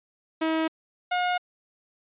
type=tone pair in turn; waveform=sawtooth; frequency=320.2 / 718.8 Hz; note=D#4 / F5; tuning=+50 / +50 cents; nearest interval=octave + major second; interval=1400 cents; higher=second; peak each=-19 dBFS; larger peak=neither; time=0.41-0.68 / 1.11-1.38 s; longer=neither; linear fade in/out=10 ms; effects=resampled to 8000 Hz